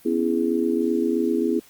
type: chord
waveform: sine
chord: C# minor seventh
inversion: third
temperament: just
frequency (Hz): 249.5 / 277.2 / 332.6 / 415.8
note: B3 / C#4 / E4 / G#4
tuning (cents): +18 / 0 / +16 / +2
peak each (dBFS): -24 / -29 / -23 / -25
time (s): 0.05-1.6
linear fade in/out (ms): 10
effects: white hiss -52 dBFS RMS until 1.69 s + Opus 32 kbps

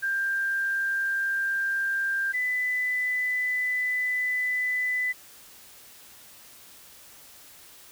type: tone pair in turn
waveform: sine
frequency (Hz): 1588 / 1998.7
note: G6 / B6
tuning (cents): +22 / +20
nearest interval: major third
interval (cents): 398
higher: second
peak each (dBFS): -24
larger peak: neither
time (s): 0.02-2.33 / 2.33-5.13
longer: second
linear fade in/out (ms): 20
effects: white hiss -50 dBFS RMS until 7.91 s

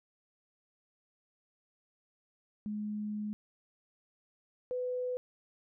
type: tone pair in turn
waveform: sine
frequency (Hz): 210.3 / 500.2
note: G#3 / B4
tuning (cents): +22 / +22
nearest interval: octave + minor third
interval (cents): 1500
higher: second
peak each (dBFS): -34 / -32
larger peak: second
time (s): 2.66-3.33 / 4.71-5.17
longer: first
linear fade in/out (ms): 0
effects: none

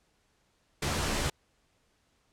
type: noise with comb filter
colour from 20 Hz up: pink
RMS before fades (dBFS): -30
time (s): 0.82-1.3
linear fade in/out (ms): 5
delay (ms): 14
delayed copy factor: +0.7
effects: pink hiss -71 dBFS RMS until 2.32 s + low-pass 9000 Hz 12 dB/octave

